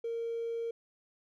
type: tone with hard clipping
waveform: triangle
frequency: 462.4 Hz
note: A#4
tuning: 14 cents flat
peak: -33 dBFS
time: 0.04-0.71 s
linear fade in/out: 5 ms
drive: 3 dB
effects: none